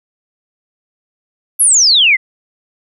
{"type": "exponential sweep", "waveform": "sine", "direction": "down", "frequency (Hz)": [11670, 1975.5], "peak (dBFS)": -6, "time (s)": [1.59, 2.17], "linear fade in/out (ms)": 20, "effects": []}